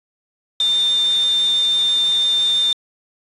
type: tone in noise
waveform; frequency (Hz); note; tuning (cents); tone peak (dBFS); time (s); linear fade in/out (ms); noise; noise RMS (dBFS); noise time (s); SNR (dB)
sine; 3603; A7; +40; -14; 0.6-2.73; 2; white; -32; 0.6-2.73; +15
effects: resampled to 22050 Hz